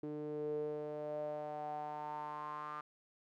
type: tone with band-pass filter sweep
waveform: sawtooth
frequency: 150 Hz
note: D3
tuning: 37 cents sharp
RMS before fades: -42 dBFS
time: 0.03-2.81 s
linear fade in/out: 5 ms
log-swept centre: 360 to 1200 Hz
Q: 7.2
effects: none